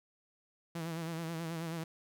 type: tone with vibrato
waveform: sawtooth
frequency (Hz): 164.81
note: E3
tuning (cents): 0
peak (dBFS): -33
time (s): 0.75-1.84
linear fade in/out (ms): 5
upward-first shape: sine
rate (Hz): 9.3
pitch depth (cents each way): 55
effects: none